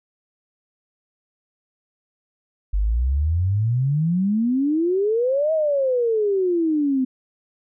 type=exponential two-way sweep; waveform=sine; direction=up then down; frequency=47.22 to 645 to 254.1 Hz; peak=-17 dBFS; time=2.73-7.05 s; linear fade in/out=10 ms; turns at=5.53 s; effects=none